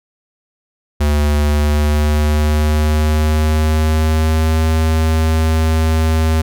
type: tone with pitch glide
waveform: square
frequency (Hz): 73.9 to 79.66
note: D2 to D#2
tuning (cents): +11 to +41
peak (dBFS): -12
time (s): 1-6.42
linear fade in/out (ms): 10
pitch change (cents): +130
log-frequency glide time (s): 1.45-4.65
effects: none